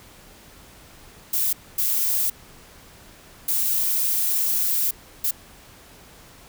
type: noise bursts at uneven times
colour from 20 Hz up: violet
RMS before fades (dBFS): -22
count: 4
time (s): 1.33-1.53 / 1.78-2.3 / 3.48-4.91 / 5.24-5.31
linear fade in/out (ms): 5
effects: pink hiss -48 dBFS RMS until 6.48 s